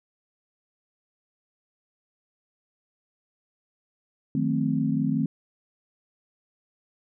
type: chord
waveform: sine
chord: D# diminished seventh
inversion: none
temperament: equal with one note detuned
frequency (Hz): 155.56 / 181.29 / 220 / 261.6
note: D#3 / F#3 / A3 / C4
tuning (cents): 0 / -35 / 0 / 0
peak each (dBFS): -27 / -32 / -27 / -26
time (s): 4.35-5.26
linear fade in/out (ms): 2
effects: none